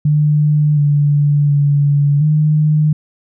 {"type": "tone with pitch steps", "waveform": "sine", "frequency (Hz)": [149.7, 145.5, 143.6, 152.5], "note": ["D3", "D3", "D3", "D#3"], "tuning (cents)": [33, -16, -39, -34], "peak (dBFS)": -9, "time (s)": [0.05, 2.93], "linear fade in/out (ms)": 5, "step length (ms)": 720, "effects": []}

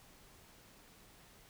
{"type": "silence", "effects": ["pink hiss -61 dBFS RMS until 1.49 s"]}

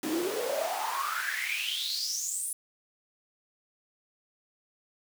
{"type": "noise with high-pass filter sweep", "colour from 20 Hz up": "pink", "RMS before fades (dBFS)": -32, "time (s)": [0.03, 2.53], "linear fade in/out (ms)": 2, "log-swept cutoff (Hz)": [270, 10000], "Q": 9.7, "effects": []}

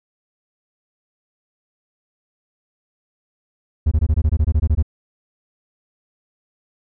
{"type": "tone bursts", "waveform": "triangle", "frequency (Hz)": 76.8, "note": "D#2", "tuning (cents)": -22, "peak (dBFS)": -10, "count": 13, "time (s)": [3.86, 4.827], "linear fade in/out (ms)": 10, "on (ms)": 55, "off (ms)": 21, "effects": []}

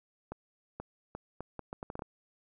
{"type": "accelerating click train", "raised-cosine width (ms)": 1, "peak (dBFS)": -25, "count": 11, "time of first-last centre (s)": [0.32, 2.021], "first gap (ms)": 480, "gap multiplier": 0.73, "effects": []}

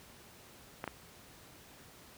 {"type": "clicks", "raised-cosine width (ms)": 0.5, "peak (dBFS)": -22, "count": 2, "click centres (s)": [0.841, 0.877], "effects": ["pink hiss -56 dBFS RMS until 2.17 s", "high-pass 60 Hz 12 dB/octave"]}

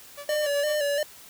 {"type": "tone with tremolo", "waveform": "sawtooth", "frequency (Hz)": 576, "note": "D5", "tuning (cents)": -34, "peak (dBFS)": -32, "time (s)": [0.17, 0.8], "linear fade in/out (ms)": 10, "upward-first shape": "sine", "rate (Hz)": 7.9, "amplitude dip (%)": 100}
{"type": "tone with vibrato", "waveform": "square", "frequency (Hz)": 587.3, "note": "D5", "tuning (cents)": 0, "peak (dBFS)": -24, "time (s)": [0.29, 1.03], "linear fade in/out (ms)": 2, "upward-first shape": "square", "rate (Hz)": 2.9, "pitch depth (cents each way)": 46}
{"effects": ["white hiss -48 dBFS RMS until 1.29 s"]}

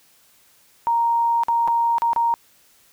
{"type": "tone with dropouts", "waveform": "sine", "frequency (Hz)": 932.3, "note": "A#5", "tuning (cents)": 0, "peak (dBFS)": -16, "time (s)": [0.87, 2.34], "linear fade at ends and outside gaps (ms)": 0, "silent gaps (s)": [[1.435, 1.484], [1.676, 1.682], [1.983, 2.02], [2.132, 2.162]], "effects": ["white hiss -56 dBFS RMS until 2.92 s"]}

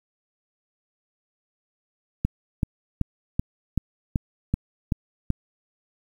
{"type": "click train", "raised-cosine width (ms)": 5, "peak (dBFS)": -9, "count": 9, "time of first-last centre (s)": [2.25, 5.303], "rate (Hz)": 2.62, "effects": ["8-bit"]}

